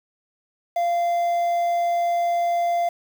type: tone with quantisation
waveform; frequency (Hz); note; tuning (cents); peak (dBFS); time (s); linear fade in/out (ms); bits
triangle; 691; F5; -19; -17; 0.76-2.89; 5; 7
effects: none